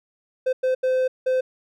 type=tone bursts at uneven times; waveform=triangle; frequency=515 Hz; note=C5; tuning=28 cents flat; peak=-16 dBFS; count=4; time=0.46-0.53 / 0.63-0.75 / 0.83-1.08 / 1.26-1.41 s; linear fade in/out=10 ms; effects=none